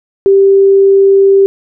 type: tone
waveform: sine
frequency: 392 Hz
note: G4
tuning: in tune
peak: -3 dBFS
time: 0.26-1.46 s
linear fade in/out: 0 ms
effects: none